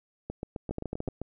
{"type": "two click trains", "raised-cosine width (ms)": 2, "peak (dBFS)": [-19, -21], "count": [6, 8], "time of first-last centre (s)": [[0.71, 1.078], [0.3, 1.216]], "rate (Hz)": [13.6, 7.64], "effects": []}